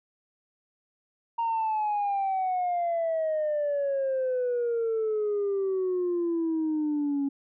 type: exponential sweep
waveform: sine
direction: down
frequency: 932.3 to 276 Hz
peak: -23 dBFS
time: 1.38-7.29 s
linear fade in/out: 10 ms
effects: tanh soft clip ceiling -22 dBFS